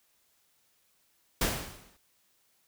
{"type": "noise with exponential decay", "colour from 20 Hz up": "pink", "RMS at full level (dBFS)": -25, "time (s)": [1.41, 1.97], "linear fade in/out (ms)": 5, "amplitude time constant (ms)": 120, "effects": ["white hiss -70 dBFS RMS until 2.67 s"]}